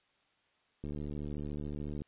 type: click train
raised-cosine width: 3 ms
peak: -28 dBFS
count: 88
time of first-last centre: 0.84-2.019 s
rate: 73.8 Hz
effects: white hiss -72 dBFS RMS until 2.07 s + resampled to 8000 Hz